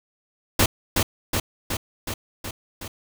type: noise with echo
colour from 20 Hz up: pink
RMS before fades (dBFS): -17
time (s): 0.59-0.66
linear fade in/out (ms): 5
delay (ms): 370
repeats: 6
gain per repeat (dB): -3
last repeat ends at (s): 2.88
effects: none